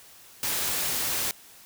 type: noise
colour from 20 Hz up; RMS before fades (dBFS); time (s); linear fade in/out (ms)
white; -28; 0.43-1.31; 0
effects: white hiss -51 dBFS RMS until 1.65 s